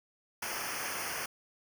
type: noise with comb filter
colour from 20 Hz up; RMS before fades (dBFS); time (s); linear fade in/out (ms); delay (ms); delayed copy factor
pink; -37; 0.42-1.26; 5; 0.26; -0.95
effects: none